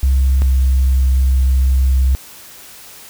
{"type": "tone pair in turn", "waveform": "sine", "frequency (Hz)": [66.4, 65.56], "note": ["C2", "C2"], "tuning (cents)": [26, 4], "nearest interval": "unison", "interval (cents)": 22, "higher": "first", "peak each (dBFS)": -8, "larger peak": "neither", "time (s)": [[0.03, 0.42], [0.42, 2.15]], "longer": "second", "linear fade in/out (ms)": 0, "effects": ["tanh soft clip ceiling -7 dBFS", "white hiss -38 dBFS RMS until 3.09 s"]}